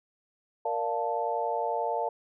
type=chord; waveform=sine; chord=Bb major seventh; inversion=none; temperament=equal; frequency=466.2 / 587.3 / 698.5 / 880 Hz; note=Bb4 / D5 / F5 / A5; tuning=0 / 0 / 0 / 0 cents; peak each=-33 / -34 / -32 / -31 dBFS; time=0.65-2.09 s; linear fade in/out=5 ms; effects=none